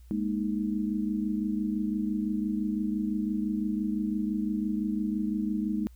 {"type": "chord", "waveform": "sine", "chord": "Ab suspended second", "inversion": "none", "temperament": "just", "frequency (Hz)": [207.7, 233.6, 311.5], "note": ["Ab3", "Bb3", "Eb4"], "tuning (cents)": [0, 4, 2], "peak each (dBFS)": [-29, -33, -32], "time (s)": [0.11, 5.87], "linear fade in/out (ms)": 0, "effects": ["added 60 Hz sine -48 dBFS peak until 5.95 s", "white hiss -67 dBFS RMS until 5.95 s"]}